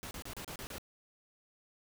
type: noise bursts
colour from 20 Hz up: pink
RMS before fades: -44 dBFS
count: 7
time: 0.03-0.782 s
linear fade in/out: 0 ms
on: 80 ms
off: 32 ms
effects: none